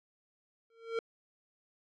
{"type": "tone with exponential growth", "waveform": "square", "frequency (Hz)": 456.5, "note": "A#4", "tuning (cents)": -36, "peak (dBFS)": -29, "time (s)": [0.7, 0.99], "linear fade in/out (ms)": 2, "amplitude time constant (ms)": 61, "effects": ["low-pass 3000 Hz 12 dB/octave"]}